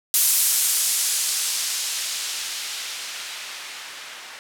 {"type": "noise with low-pass filter sweep", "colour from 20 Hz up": "violet", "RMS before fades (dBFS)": -25, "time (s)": [0.14, 4.39], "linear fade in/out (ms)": 0, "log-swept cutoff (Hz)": [12000, 1700], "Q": 0.7, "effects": []}